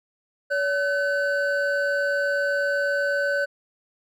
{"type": "tone pair together", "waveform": "triangle", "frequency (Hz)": [567.9, 1516], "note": ["C#5", "F#6"], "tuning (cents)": [42, 42], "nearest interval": "octave + perfect fourth", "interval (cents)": 1700, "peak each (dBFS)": -22, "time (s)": [0.5, 3.46], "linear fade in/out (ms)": 20, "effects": []}